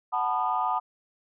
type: chord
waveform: sine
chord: B dominant seventh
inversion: second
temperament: equal with one note detuned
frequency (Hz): 740 / 880 / 987.8 / 1221.7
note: F#5 / A5 / B5 / D#6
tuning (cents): 0 / 0 / 0 / -32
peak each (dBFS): -29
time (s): 0.12-0.8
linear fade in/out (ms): 20
effects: tanh soft clip ceiling -14 dBFS